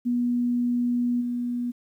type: tone with level steps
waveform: sine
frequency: 242.7 Hz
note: B3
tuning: 30 cents flat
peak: -21 / -25 dBFS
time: 0.05-1.72 s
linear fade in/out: 20 ms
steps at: 1.2 s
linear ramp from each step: 20 ms
effects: 10-bit

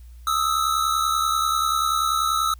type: tone pair together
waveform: square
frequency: 1244.5 / 1314.8 Hz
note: D#6 / E6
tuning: 0 / -5 cents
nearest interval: minor second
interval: 95 cents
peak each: -25 / -22 dBFS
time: 0.27-2.54 s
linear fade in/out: 2 ms
effects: added 60 Hz sine -40 dBFS peak until 2.59 s + white hiss -61 dBFS RMS until 2.59 s

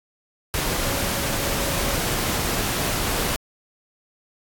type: tone in noise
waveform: sine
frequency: 557 Hz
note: C#5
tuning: 8 cents sharp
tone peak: -34 dBFS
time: 0.79-1.96 s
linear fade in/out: 0 ms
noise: pink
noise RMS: -24 dBFS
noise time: 0.54-3.36 s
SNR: -13 dB
effects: AAC 64 kbps

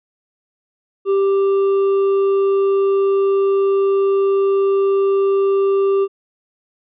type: tone with hard clipping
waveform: triangle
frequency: 392.7 Hz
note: G4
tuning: 3 cents sharp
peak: -14 dBFS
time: 1.05-6.08 s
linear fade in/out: 50 ms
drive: 8 dB
effects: resampled to 8000 Hz

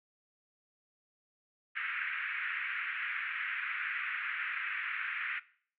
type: band-pass noise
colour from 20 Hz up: pink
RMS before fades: -37 dBFS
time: 1.75-5.4 s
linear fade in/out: 20 ms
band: 1400 to 2500 Hz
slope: 48 dB/octave
effects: noise-tail reverb RT60 0.5 s tail -18 dB re dry

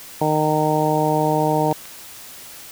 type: harmonic tone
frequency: 153.7 Hz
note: D#3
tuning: 21 cents flat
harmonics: 1 / 2 / 3 / 4 / 5 / 6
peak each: -23 / -23 / -23 / -23 / -23 / -23 dBFS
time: 0.21-1.73 s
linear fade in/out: 5 ms
type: clicks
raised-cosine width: 0.2 ms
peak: -18 / -20 dBFS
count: 2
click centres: 1.713 / 1.855 s
effects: white hiss -39 dBFS RMS until 2.71 s

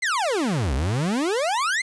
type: exponential two-way sweep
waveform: 40% pulse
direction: down then up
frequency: 2158 to 61.3 to 2158 Hz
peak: -20 dBFS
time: 0.02-1.82 s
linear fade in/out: 10 ms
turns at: 0.74 s
effects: resampled to 22050 Hz + 8-bit

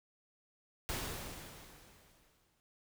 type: noise with exponential decay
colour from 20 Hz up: pink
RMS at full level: -37 dBFS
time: 0.89-2.6 s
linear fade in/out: 0 ms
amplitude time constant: 370 ms
effects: none

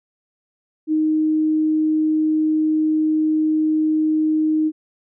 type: tone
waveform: sine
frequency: 311.1 Hz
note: D#4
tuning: in tune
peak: -15 dBFS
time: 0.87-4.72 s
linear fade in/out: 50 ms
effects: none

